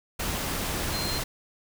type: tone in noise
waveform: sine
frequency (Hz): 4159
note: C8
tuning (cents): -11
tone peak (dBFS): -32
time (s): 0.93-1.19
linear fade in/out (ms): 10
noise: pink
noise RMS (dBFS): -30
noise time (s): 0.19-1.24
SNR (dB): -5
effects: none